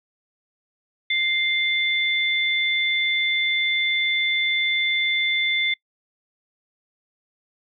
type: tone pair together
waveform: sine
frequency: 2093 / 3520 Hz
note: C7 / A7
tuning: 0 / 0 cents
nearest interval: major sixth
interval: 900 cents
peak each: -21 / -23 dBFS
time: 1.1-5.74 s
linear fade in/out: 5 ms
effects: noise-tail reverb RT60 0.1 s tail -25 dB re dry